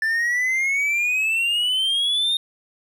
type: exponential sweep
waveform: triangle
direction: up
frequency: 1760 to 3695 Hz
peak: -17 dBFS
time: 0.02-2.37 s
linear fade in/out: 2 ms
effects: none